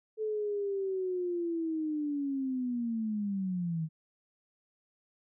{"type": "linear sweep", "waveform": "sine", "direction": "down", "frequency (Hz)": [437.9, 155.5], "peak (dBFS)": -30, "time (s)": [0.17, 3.89], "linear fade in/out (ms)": 50, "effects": []}